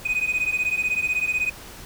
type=beating tone pair; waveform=sine; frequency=2489 / 2505 Hz; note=D#7 / D#7; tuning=0 / +11 cents; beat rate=16 Hz; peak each=-22 / -22 dBFS; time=0.05-1.5 s; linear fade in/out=10 ms; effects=tanh soft clip ceiling -18 dBFS + pink hiss -41 dBFS RMS until 1.85 s